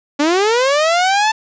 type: linear sweep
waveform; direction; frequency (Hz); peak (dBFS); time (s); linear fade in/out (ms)
sawtooth; up; 280 to 889; -8; 0.19-1.32; 10
effects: resampled to 16000 Hz + 7-bit